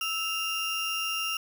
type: tone pair together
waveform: 35% pulse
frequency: 1313.1 / 2800 Hz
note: E6 / F7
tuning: -7 / +4 cents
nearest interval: octave + minor second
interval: 1311 cents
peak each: -33 / -28 dBFS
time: 0.01-1.37 s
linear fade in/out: 2 ms
effects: none